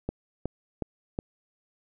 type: click train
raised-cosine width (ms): 2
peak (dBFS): -16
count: 4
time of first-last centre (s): 0.09-1.189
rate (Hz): 2.73
effects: none